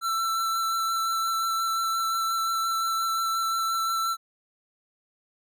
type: tone with vibrato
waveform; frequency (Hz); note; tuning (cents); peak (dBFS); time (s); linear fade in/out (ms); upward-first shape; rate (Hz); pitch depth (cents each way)
square; 1338; E6; +25; -25; 0.01-4.17; 50; sine; 5.7; 11
effects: none